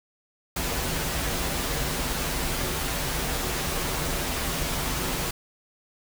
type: noise with comb filter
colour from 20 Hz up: pink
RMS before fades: -28 dBFS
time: 0.56-5.31 s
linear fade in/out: 5 ms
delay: 9.6 ms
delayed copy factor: -0.55
effects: none